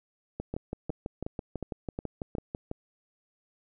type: two click trains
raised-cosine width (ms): 2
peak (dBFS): -20 / -20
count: 6 / 15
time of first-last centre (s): 0.54-2.352 / 0.4-2.714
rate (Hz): 2.76 / 6.05
effects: none